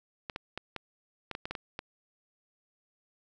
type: clicks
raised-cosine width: 0.3 ms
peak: -20 dBFS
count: 10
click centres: 0.298 / 0.361 / 0.576 / 0.763 / 1.313 / 1.351 / 1.455 / 1.51 / 1.552 / 1.791 s
effects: none